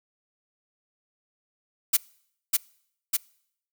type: noise with echo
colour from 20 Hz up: blue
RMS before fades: -19 dBFS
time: 1.93-1.97 s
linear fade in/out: 10 ms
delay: 600 ms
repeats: 2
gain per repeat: -2 dB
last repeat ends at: 3.17 s
effects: noise-tail reverb RT60 0.7 s tail -25 dB re dry